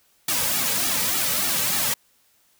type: noise with flanger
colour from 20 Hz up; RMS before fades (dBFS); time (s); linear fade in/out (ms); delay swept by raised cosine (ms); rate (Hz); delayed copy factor
white; -23; 0.28-1.94; 5; 1.9 to 2.9; 3.4; -0.9
effects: white hiss -62 dBFS RMS until 2.59 s